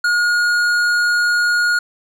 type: tone with tanh clipping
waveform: sine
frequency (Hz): 1435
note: F6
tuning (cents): +47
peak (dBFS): -15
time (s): 0.04-1.79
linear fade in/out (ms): 5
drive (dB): 12
effects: none